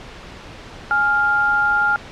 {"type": "tone pair together", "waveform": "sine", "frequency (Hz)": [832.4, 1400], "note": ["G#5", "F6"], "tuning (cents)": [4, 4], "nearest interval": "major sixth", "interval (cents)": 900, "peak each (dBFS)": [-21, -15], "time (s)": [0.91, 1.96], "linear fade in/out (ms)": 0, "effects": ["pink hiss -37 dBFS RMS until 2.11 s", "low-pass 4000 Hz 12 dB/octave"]}